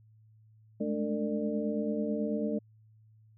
sine tone cluster, 206.1 / 215.2 / 293.6 / 453 / 596 Hz, G#3 / A3 / D4 / A#4 / D5, -13 / -38 / 0 / -50 / +25 cents, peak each -40 / -32 / -36 / -36 / -37 dBFS, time 0.8-2.59 s, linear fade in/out 10 ms, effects added 109 Hz sine -57 dBFS peak until 3.37 s

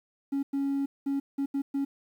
triangle tone bursts at uneven times, 277.2 Hz, C#4, in tune, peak -23 dBFS, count 6, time 0.32-0.43 / 0.53-0.86 / 1.06-1.2 / 1.38-1.46 / 1.54-1.62 / 1.74-1.85 s, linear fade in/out 10 ms, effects tanh soft clip ceiling -21 dBFS + 10-bit

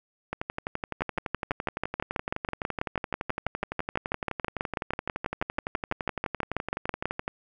two click trains, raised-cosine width 0.5 ms, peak -12 / -15 dBFS, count 38 / 83, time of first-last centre 1.02-7.056 / 0.33-7.279 s, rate 6.13 / 11.8 Hz, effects none

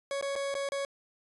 40% pulse tone with dropouts, 556 Hz, C#5, 5 cents sharp, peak -30 dBFS, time 0.11-0.85 s, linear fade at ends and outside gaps 1 ms, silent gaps 0.212-0.225 / 0.355-0.361 / 0.542-0.551 / 0.689-0.72 s, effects resampled to 24000 Hz

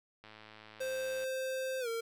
click train, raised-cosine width 0.3 ms, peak -36 dBFS, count 109, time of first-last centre 0.24-1.24 s, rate 108 Hz
square tone with pitch glide, 523 to 457.9 Hz, C5 to A#4, -1 to -31 cents, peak -35 dBFS, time 0.8-2.01 s, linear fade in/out 10 ms, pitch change -230 cents, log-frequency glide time 1.8-1.88 s
effects none

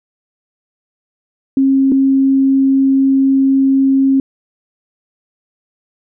sine tone pair in turn, 269.6 / 269.6 Hz, C#4 / C#4, -48 / -48 cents, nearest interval unison, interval 0 cents, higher neither, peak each -8 dBFS, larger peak neither, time 1.57-1.92 / 1.92-4.2 s, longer second, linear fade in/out 2 ms, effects none

